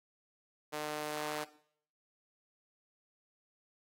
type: tone with high-pass filter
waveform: sawtooth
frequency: 151 Hz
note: D3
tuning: 48 cents sharp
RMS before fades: -39 dBFS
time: 0.72-1.45 s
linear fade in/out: 20 ms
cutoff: 500 Hz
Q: 1.1
effects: noise-tail reverb RT60 0.6 s tail -17 dB re dry + AAC 48 kbps